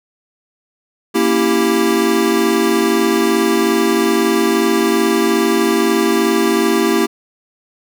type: chord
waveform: square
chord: A# diminished seventh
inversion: none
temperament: equal with one note detuned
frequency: 233.1 / 276.2 / 329.6 / 392 Hz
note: A#3 / C#4 / E4 / G4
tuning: 0 / -6 / 0 / 0 cents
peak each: -19 / -23 / -17 / -17 dBFS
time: 1.14-7.07 s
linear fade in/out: 20 ms
effects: none